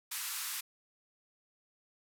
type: band-pass noise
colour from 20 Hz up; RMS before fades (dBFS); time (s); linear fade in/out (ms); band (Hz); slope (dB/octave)
white; -39; 0.11-0.61; 10; 940 to 15000; 48
effects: none